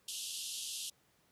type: band-pass noise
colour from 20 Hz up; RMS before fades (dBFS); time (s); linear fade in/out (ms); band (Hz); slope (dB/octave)
pink; -42; 0.08-0.9; 5; 2800 to 12000; 96
effects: pink hiss -71 dBFS RMS until 1.31 s + high-pass 80 Hz 12 dB/octave